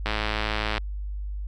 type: click train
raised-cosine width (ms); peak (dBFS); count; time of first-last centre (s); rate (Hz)
0.3; -10; 78; 0.06-0.78; 107
effects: added 50 Hz sine -29 dBFS peak until 1.47 s